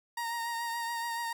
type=tone with vibrato; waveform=30% pulse; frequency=932.3 Hz; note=A#5; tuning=in tune; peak=-30 dBFS; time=0.17-1.33 s; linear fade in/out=5 ms; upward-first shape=triangle; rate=7 Hz; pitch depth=32 cents each way; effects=none